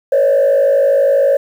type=tone with frequency modulation; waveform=sine; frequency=554.4 Hz; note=C#5; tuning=in tune; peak=-7 dBFS; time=0.12-1.37 s; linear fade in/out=5 ms; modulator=52.4 Hz; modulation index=0.87; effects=tanh soft clip ceiling -6 dBFS + 7-bit